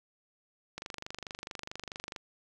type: click train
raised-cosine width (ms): 0.2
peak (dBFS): -22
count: 35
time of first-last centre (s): 0.78-2.162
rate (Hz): 24.6
effects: none